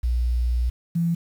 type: tone pair in turn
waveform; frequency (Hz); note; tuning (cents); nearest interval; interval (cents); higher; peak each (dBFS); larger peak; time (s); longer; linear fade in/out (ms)
sine; 60.1 / 168.96; B1 / E3; -46 / +43; octave + tritone; 1789; second; -19; neither; 0.03-0.7 / 0.95-1.15; first; 10
effects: 8-bit